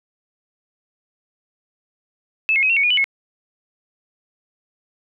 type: tone with pitch steps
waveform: sine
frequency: 2615 / 2161 / 2537 / 2723 / 2228 / 2443 / 2975 / 2180 Hz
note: E7 / C#7 / D#7 / F7 / C#7 / D#7 / F#7 / C#7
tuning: -15 / -45 / +33 / -44 / +8 / -32 / +9 / -29 cents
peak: -14 dBFS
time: 2.49-3.042 s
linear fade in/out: 0 ms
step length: 69 ms
effects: none